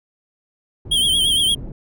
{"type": "low-pass noise", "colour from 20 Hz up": "pink", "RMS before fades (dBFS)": -32, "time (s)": [0.85, 1.72], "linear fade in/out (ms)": 5, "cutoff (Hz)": 300, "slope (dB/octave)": 12}
{"type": "tone with vibrato", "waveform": "square", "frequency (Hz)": 3200, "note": "G7", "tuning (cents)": 35, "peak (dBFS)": -15, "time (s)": [0.91, 1.55], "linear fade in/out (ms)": 10, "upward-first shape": "triangle", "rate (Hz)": 8.7, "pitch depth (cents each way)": 85}
{"effects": []}